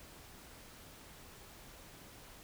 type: silence
effects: pink hiss -55 dBFS RMS until 2.43 s